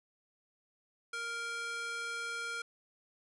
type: tone with high-pass filter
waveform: square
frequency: 466.2 Hz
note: A#4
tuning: in tune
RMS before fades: -39 dBFS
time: 1.13-2.62 s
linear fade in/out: 5 ms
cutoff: 1300 Hz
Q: 1.6
effects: resampled to 24000 Hz